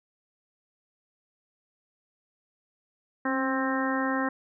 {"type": "harmonic tone with a mistuned harmonic", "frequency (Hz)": 263.6, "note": "C4", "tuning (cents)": 13, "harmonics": [1, 2, 3, 4, 5, 6, 7], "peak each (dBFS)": [-28, -33, -35, -33, -36, -35, -34], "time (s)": [3.25, 4.29], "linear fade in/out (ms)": 5, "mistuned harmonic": 1, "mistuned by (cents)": 27, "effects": []}